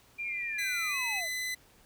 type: tone with pitch glide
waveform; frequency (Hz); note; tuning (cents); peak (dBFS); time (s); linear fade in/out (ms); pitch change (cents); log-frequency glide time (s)
sine; 2389 to 2560; D7 to D#7; +29 to +49; -33; 0.18-1.21; 20; +120; 0.89-0.96
type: linear sweep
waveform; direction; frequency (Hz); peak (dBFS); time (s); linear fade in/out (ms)
sine; down; 2238 to 593; -39; 0.23-1.29; 50
type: tone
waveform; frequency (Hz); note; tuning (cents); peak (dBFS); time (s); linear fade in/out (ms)
sawtooth; 2013; B6; +33; -29; 0.58-1.55; 10
effects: pink hiss -61 dBFS RMS until 1.85 s